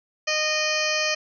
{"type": "harmonic tone", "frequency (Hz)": 616, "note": "D#5", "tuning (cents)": -17, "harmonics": [1, 2, 3, 4, 5, 7, 8, 9, 10], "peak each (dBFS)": [-28, -33, -29, -27, -32, -32, -32, -32, -32], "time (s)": [0.27, 1.15], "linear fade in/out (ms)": 10, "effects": []}